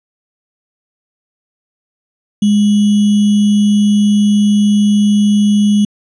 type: tone with sample-and-hold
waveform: sine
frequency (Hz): 206.6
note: G#3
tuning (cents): -9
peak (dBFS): -7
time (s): 2.42-5.85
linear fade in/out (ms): 5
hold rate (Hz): 3150
effects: resampled to 24000 Hz

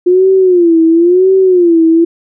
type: tone with vibrato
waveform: sine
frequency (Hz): 352.4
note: F4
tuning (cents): +16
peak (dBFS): -4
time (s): 0.06-2.05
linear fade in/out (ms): 10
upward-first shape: sine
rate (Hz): 0.97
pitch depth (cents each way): 140
effects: none

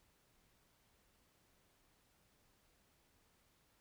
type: silence
effects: pink hiss -74 dBFS RMS until 3.8 s

